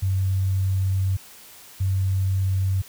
sine tone pair in turn, 95.4 / 95.4 Hz, G2 / G2, -47 / -47 cents, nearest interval unison, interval 0 cents, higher neither, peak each -19 dBFS, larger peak neither, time 0.02-1.17 / 1.8-2.82 s, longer first, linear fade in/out 10 ms, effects white hiss -46 dBFS RMS until 2.88 s

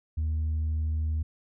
sine tone, 78.2 Hz, D#2, 9 cents sharp, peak -23 dBFS, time 0.17-1.23 s, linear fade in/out 10 ms, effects tanh soft clip ceiling -24 dBFS

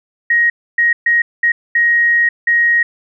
sine tone bursts at uneven times, 1882 Hz, A#6, 16 cents sharp, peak -9 dBFS, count 6, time 0.3-0.5 / 0.78-0.93 / 1.06-1.22 / 1.43-1.52 / 1.75-2.29 / 2.47-2.83 s, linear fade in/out 5 ms, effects none

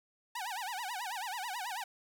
sawtooth tone with vibrato, 851 Hz, G#5, 42 cents sharp, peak -33 dBFS, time 0.35-1.84 s, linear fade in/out 5 ms, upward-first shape sine, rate 9.2 Hz, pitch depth 260 cents each way, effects none

